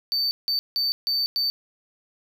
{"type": "tone bursts at uneven times", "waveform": "triangle", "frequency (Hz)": 4567, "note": "D8", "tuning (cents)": -49, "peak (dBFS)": -20, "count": 5, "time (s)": [[0.12, 0.31], [0.48, 0.59], [0.76, 0.92], [1.07, 1.26], [1.36, 1.5]], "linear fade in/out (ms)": 0, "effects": []}